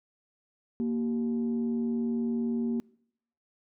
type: tone pair together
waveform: sine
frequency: 234.4 / 385.2 Hz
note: A#3 / G4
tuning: +10 / -30 cents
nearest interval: major sixth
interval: 860 cents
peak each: -26 / -35 dBFS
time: 0.8-2.8 s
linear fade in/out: 0 ms
effects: noise-tail reverb RT60 0.7 s tail -25 dB re dry + tanh soft clip ceiling -21 dBFS